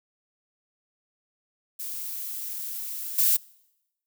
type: noise with level steps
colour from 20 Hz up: violet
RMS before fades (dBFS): -34 / -21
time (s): 1.79-3.37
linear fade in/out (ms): 10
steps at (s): 3.18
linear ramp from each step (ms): 5
effects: noise-tail reverb RT60 0.9 s tail -25 dB re dry